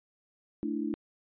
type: chord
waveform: sine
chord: A suspended fourth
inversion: none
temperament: equal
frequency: 220 / 293.7 / 329.6 Hz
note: A3 / D4 / E4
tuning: 0 / 0 / 0 cents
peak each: -35 / -33 / -35 dBFS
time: 0.63-0.94 s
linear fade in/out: 0 ms
effects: resampled to 8000 Hz